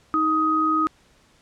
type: tone pair together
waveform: sine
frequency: 313.6 / 1254.4 Hz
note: D#4 / D#6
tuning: +14 / +14 cents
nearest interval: 2 octaves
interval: 2400 cents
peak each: -23 / -19 dBFS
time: 0.14-0.87 s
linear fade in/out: 0 ms
effects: pink hiss -58 dBFS RMS until 1.41 s + low-pass 8000 Hz 12 dB/octave